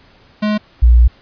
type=tone pair in turn; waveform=square / sine; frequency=211.3 / 59.29 Hz; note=G#3 / A#1; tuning=+30 / +30 cents; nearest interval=octave + minor seventh; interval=2200 cents; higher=first; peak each=-14 / -4 dBFS; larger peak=second; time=0.42-0.58 / 0.82-1.08 s; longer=second; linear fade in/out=10 ms; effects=pink hiss -48 dBFS RMS until 1.21 s + resampled to 11025 Hz